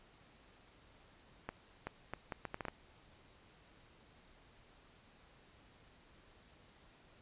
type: accelerating click train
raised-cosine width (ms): 0.5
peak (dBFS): -25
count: 9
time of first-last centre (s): 1.49-2.684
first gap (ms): 380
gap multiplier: 0.7
effects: pink hiss -64 dBFS RMS until 7.21 s + resampled to 8000 Hz